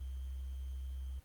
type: tone with sample-and-hold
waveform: sine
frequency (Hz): 65.41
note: C2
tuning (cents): 0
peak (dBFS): -39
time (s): 0-1.2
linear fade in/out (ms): 10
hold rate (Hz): 3150
effects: pink hiss -66 dBFS RMS until 1.24 s + Opus 32 kbps